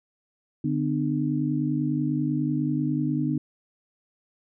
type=tone cluster; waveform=sine; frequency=147.3 / 253.3 / 303.4 Hz; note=D3 / B3 / D#4; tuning=+6 / +44 / -44 cents; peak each=-27 dBFS; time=0.64-3.38 s; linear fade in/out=5 ms; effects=none